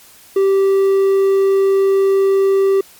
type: tone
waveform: triangle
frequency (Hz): 389.8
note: G4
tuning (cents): -10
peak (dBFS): -8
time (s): 0.36-2.81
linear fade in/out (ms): 5
effects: white hiss -44 dBFS RMS until 2.99 s + MP3 96 kbps

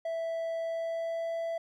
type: tone with pitch glide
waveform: triangle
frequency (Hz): 659.3 to 664.3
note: E5 to E5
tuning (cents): 0 to +13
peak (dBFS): -29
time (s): 0.05-1.58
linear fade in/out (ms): 5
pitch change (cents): +13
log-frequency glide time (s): 0.6-1.35
effects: none

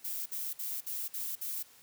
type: noise bursts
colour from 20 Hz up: violet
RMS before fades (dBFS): -37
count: 6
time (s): 0.04-1.63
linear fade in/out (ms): 10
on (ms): 220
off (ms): 54
effects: white hiss -59 dBFS RMS until 1.82 s + high-pass 60 Hz 12 dB/octave

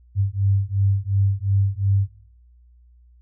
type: beating tone pair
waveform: sine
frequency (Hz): 97.3 / 100.1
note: G2 / G2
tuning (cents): -12 / +37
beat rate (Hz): 2.8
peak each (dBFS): -20 / -20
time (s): 0.15-2.08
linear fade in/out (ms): 50
effects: noise-tail reverb RT60 0.5 s tail -20 dB re dry + added 60 Hz sine -49 dBFS peak until 3.21 s

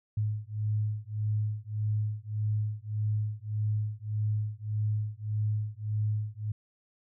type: beating tone pair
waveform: sine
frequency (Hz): 105.6 / 107.3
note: G#2 / A2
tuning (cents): +29 / -43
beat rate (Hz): 1.7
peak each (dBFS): -31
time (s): 0.17-6.52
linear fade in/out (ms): 5
effects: none

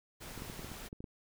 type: noise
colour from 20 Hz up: pink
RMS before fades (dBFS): -47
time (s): 0.2-0.89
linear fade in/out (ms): 20
type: clicks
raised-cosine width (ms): 3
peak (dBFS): -31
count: 9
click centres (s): 0.377 / 0.421 / 0.499 / 0.593 / 0.646 / 0.717 / 0.929 / 1.005 / 1.042
effects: none

